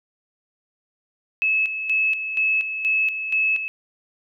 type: tone with tremolo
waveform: sine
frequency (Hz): 2594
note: E7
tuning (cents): -28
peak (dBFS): -17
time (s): 1.42-3.68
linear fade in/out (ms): 0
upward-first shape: square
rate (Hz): 2.1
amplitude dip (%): 60
effects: none